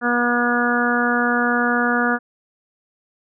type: harmonic tone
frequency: 241.1 Hz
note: B3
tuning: 41 cents flat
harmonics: 1 / 2 / 3 / 4 / 5 / 6 / 7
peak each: -21 / -25 / -25 / -30 / -25 / -21 / -25 dBFS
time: 0.01-2.19 s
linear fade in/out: 50 ms
effects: none